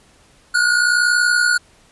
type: tone pair together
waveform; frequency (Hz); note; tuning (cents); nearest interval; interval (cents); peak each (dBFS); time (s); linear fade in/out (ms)
square; 1439.4 / 1500; F#6 / F#6; -48 / +23; minor second; 71; -15 / -20; 0.54-1.58; 10
effects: pink hiss -52 dBFS RMS until 1.91 s + resampled to 24000 Hz